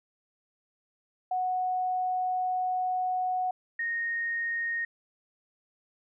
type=tone pair in turn; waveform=sine; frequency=737 / 1857.1 Hz; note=F#5 / A#6; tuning=-7 / -7 cents; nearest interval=octave + major third; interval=1600 cents; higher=second; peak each=-26 / -28 dBFS; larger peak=first; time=1.31-3.51 / 3.79-4.85 s; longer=first; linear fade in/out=5 ms; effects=none